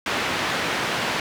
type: band-pass noise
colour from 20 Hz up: white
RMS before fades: -25 dBFS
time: 0.06-1.2 s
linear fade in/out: 2 ms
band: 110 to 2500 Hz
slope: 12 dB/octave
effects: none

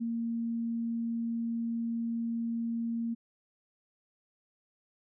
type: tone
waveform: sine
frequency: 231.2 Hz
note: A#3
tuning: 14 cents flat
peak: -30 dBFS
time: 0-3.15 s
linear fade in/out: 20 ms
effects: none

